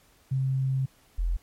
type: tone pair in turn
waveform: sine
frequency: 132.9 / 42.79 Hz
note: C3 / F1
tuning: +27 / -35 cents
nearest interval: octave + minor sixth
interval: 1962 cents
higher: first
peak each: -23 dBFS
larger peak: neither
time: 0.31-0.86 / 1.18-1.37 s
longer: first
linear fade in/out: 10 ms
effects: pink hiss -61 dBFS RMS until 1.42 s + MP3 64 kbps